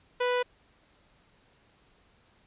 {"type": "tone", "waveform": "sawtooth", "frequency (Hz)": 493.9, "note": "B4", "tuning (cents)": 0, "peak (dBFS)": -21, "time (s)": [0.2, 0.43], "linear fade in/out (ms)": 10, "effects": ["pink hiss -64 dBFS RMS until 2.46 s", "resampled to 8000 Hz"]}